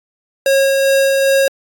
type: tone with tremolo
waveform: square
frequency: 544 Hz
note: C#5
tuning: 33 cents flat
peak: -10 dBFS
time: 0.46-1.48 s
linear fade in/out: 2 ms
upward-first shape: sine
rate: 2.5 Hz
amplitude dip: 25%
effects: AAC 64 kbps